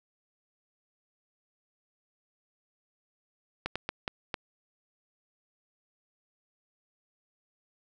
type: slowing click train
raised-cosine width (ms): 0.3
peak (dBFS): -15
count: 5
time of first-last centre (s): 3.66-4.342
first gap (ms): 96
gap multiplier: 1.4
effects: none